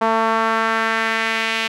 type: tone with band-pass filter sweep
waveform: sawtooth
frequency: 224.1 Hz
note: A3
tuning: 32 cents sharp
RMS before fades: -19 dBFS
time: 0.01-1.68 s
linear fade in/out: 10 ms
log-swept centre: 920 to 2700 Hz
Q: 1.8
effects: none

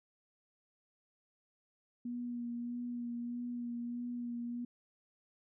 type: tone with vibrato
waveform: sine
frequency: 240.2 Hz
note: B3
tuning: 48 cents flat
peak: -37 dBFS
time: 2.05-4.65 s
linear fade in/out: 5 ms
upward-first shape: sine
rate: 1.6 Hz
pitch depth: 19 cents each way
effects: none

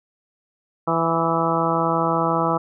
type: harmonic tone with a mistuned harmonic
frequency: 165.6 Hz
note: E3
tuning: 8 cents sharp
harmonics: 1 / 2 / 3 / 4 / 5 / 6 / 7 / 8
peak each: -26 / -26 / -26 / -26 / -26 / -26 / -26 / -26 dBFS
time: 0.87-2.58 s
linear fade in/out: 10 ms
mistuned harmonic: 8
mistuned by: -24 cents
effects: none

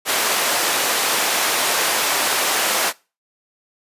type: high-pass noise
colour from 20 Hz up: pink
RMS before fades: -19 dBFS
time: 0.05-2.93 s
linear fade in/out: 50 ms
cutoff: 580 Hz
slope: 12 dB/octave
effects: noise-tail reverb RT60 0.3 s tail -22 dB re dry + resampled to 32000 Hz

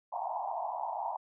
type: band-pass noise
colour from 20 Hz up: pink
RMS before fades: -36 dBFS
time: 0.12-1.17 s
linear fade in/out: 10 ms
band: 660 to 1000 Hz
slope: 96 dB/octave
effects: none

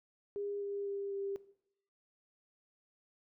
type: tone with pitch steps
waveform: sine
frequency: 405.5 / 402.2 / 399 / 395.8 Hz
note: G#4 / G4 / G4 / G4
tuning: -41 / +44 / +31 / +17 cents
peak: -36 dBFS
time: 0.36-1.36 s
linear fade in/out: 0 ms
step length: 250 ms
effects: noise-tail reverb RT60 0.7 s tail -17 dB re dry

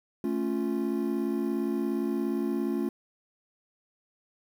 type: chord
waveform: triangle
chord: A augmented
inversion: none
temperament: equal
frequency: 220 / 277.2 / 349.2 Hz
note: A3 / C#4 / E#4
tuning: 0 / 0 / 0 cents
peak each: -29 dBFS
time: 0.24-2.89 s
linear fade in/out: 2 ms
effects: 9-bit

